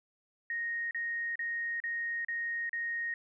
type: tone bursts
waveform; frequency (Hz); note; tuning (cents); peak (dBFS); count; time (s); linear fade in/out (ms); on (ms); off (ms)
sine; 1864.7; A#6; 0; -32; 6; 0.5-3.14; 2; 410; 36
effects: none